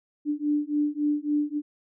sine beating tone pair, 293.7 / 297.3 Hz, D4 / D4, 0 / +21 cents, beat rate 3.6 Hz, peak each -26 dBFS, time 0.25-1.62 s, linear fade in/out 50 ms, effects none

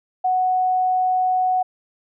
sine tone, 740 Hz, F#5, in tune, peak -16 dBFS, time 0.24-1.63 s, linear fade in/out 10 ms, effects none

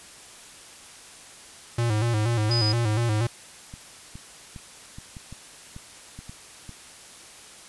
square tone with vibrato, 112.3 Hz, A2, 36 cents sharp, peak -22 dBFS, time 1.78-3.27 s, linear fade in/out 5 ms, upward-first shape square, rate 4.2 Hz, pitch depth 87 cents each way
sine tone, 4978 Hz, D#8, in tune, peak -24 dBFS, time 2.51-2.72 s, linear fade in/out 2 ms
clicks, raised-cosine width 5 ms, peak -27 dBFS, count 10, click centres 3.739 / 4.155 / 4.562 / 4.985 / 5.168 / 5.326 / 5.764 / 6.19 / 6.295 / 6.693 s
effects white hiss -46 dBFS RMS until 7.68 s + resampled to 24000 Hz

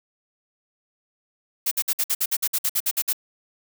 blue noise bursts, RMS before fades -22 dBFS, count 14, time 1.66-3.131 s, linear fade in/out 10 ms, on 54 ms, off 55 ms, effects none

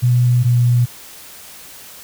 sine tone pair in turn, 122.9 / 121.42 Hz, B2 / B2, -8 / -29 cents, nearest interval unison, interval 21 cents, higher first, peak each -10 dBFS, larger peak neither, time 0.02-0.44 / 0.44-0.86 s, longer neither, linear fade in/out 20 ms, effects white hiss -38 dBFS RMS until 2.03 s

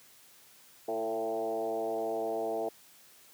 sine tone with frequency modulation, 559 Hz, C#5, 14 cents sharp, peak -30 dBFS, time 0.88-2.69 s, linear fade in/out 5 ms, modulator 111 Hz, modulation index 1.9, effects white hiss -58 dBFS RMS until 3.33 s + high-pass 100 Hz 12 dB/octave

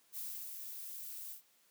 violet noise with ADSR envelope, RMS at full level -42 dBFS, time 0.12-1.42 s, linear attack 53 ms, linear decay 300 ms, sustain -4 dB, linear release 110 ms, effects white hiss -70 dBFS RMS until 1.7 s + high-pass 150 Hz 12 dB/octave

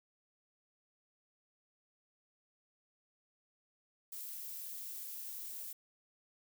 violet noise, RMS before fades -45 dBFS, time 4.12-5.73 s, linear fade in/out 5 ms, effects none

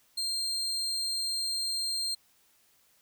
35% pulse tone, 4186 Hz, C8, in tune, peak -28 dBFS, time 0.17-2.15 s, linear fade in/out 10 ms, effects white hiss -66 dBFS RMS until 3.01 s

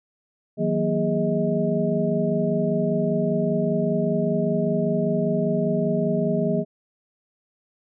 sine tone cluster, 161 / 186.1 / 235.9 / 411.1 / 631 Hz, E3 / F#3 / A#3 / G#4 / D#5, -41 / +10 / +21 / -18 / +24 cents, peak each -26 dBFS, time 0.57-6.65 s, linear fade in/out 50 ms, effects none

